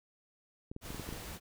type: clicks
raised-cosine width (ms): 3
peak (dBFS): -29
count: 7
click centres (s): 0.715 / 0.764 / 0.905 / 0.946 / 0.997 / 1.09 / 1.126
type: noise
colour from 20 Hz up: pink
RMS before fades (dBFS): -45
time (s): 0.81-1.4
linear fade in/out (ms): 50
effects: none